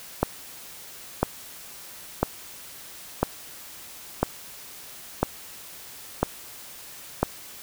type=click train; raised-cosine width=1 ms; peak=-5 dBFS; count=8; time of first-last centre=0.23-7.23 s; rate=1 Hz; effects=white hiss -43 dBFS RMS until 7.62 s